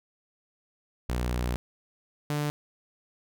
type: tone pair in turn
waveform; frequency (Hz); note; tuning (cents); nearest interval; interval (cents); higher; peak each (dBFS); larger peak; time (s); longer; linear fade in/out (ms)
sawtooth; 61 / 147.79; B1 / D3; -21 / +11; octave + minor third; 1532; second; -23; neither; 1.09-1.56 / 2.3-2.5; first; 0
effects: none